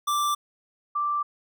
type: tone pair in turn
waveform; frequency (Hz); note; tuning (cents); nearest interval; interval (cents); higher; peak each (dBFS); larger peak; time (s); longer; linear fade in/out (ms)
square / sine; 1174.7 / 1174.7; D6 / D6; 0 / 0; unison; 0; neither; -23; neither; 0.07-0.35 / 0.95-1.23; neither; 10
effects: none